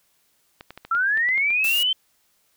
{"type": "clicks", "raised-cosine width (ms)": 0.3, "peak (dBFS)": -22, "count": 10, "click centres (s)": [0.609, 0.706, 0.776, 0.85, 0.95, 1.174, 1.289, 1.378, 1.505, 1.647]}
{"type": "linear sweep", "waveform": "sine", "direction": "up", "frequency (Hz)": [1318.5, 3116], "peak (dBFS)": -18, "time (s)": [0.91, 1.93], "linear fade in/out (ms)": 5}
{"type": "noise", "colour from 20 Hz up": "blue", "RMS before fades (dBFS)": -29, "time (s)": [1.64, 1.83], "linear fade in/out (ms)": 2}
{"effects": ["white hiss -65 dBFS RMS until 2.56 s"]}